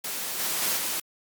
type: noise with level steps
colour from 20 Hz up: white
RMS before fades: -32 / -28 / -26 / -29 dBFS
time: 0.04-1 s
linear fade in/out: 5 ms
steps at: 0.38 / 0.61 / 0.76 s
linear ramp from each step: 20 ms
effects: high-pass 150 Hz 12 dB/octave + Opus 48 kbps